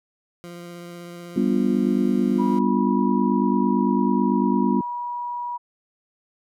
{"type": "tone with vibrato", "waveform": "20% pulse", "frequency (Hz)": 173.4, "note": "F3", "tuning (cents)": -12, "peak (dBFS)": -31, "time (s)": [0.44, 2.59], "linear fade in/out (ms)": 0, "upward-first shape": "sine", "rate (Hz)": 16, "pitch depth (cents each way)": 11}
{"type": "chord", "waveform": "sine", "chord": "G dominant seventh", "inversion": "none", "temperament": "just", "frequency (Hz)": [196, 245, 294, 352.8], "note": ["G3", "B3", "D4", "F4"], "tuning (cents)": [0, -14, 2, 18], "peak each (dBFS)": [-22, -21, -26, -26], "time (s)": [1.36, 4.81], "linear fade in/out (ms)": 5}
{"type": "tone with pitch glide", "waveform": "sine", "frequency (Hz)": [975, 966.6], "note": ["B5", "B5"], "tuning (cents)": [-23, -38], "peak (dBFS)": -26, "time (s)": [2.38, 5.58], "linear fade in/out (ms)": 20, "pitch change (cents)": -15, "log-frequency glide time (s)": [2.98, 4.44]}
{"effects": []}